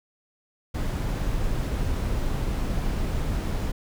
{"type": "noise", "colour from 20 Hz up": "brown", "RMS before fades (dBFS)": -26, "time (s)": [0.74, 3.72], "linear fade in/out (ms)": 10, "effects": []}